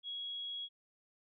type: tone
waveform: sine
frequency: 3322 Hz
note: G#7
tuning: in tune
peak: -39 dBFS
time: 0.03-0.69 s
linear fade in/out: 50 ms
effects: none